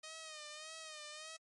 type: tone with vibrato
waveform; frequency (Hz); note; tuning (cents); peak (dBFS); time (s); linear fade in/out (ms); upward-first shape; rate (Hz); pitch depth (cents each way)
5% pulse; 620; D#5; -6; -36; 0.03-1.37; 10; sine; 1.7; 64
effects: MP3 48 kbps